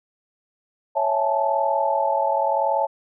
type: chord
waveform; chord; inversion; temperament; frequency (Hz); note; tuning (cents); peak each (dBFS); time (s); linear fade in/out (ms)
sine; A major seventh; first; equal with one note detuned; 554.4 / 659.3 / 839.3 / 880; C#5 / E5 / G#5 / A5; 0 / 0 / +18 / 0; -24 / -25 / -26 / -22; 0.95-2.87; 20
effects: none